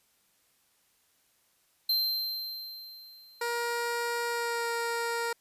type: tone with exponential decay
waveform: square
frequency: 4131 Hz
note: C8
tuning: 23 cents flat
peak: -24 dBFS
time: 1.89-3.87 s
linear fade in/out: 5 ms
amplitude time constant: 430 ms
type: tone with pitch glide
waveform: 15% pulse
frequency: 473 to 467 Hz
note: A#4 to A#4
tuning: +25 to +3 cents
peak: -23 dBFS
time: 3.41-5.33 s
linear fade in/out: 5 ms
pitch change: -22 cents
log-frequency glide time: 4.27-4.69 s
effects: white hiss -69 dBFS RMS until 5.4 s + resampled to 32000 Hz